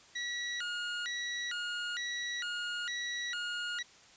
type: tone with vibrato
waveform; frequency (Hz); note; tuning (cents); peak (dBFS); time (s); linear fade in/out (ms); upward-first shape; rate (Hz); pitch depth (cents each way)
25% pulse; 1663; G#6; +2; -31; 0.15-3.83; 10; square; 1.1; 260
effects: white hiss -58 dBFS RMS until 4.16 s + resampled to 16000 Hz